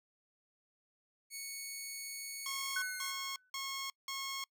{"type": "tone with pitch glide", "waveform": "10% pulse", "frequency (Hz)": [2217, 2119], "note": ["C#7", "C7"], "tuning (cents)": [0, 21], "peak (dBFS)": -33, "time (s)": [1.3, 3.14], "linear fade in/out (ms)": 50, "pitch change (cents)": -79, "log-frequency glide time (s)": [2.72, 3.01]}
{"type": "tone bursts", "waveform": "10% pulse", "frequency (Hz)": 1088, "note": "C#6", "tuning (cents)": -33, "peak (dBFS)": -30, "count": 4, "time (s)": [2.46, 4.44], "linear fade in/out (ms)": 2, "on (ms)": 360, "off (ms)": 180}
{"type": "tone with exponential decay", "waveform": "sine", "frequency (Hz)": 1500, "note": "F#6", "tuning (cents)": 23, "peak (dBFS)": -32, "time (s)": [2.76, 3.5], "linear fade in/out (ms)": 5, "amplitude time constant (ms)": 160}
{"effects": ["noise-tail reverb RT60 0.1 s tail -26 dB re dry"]}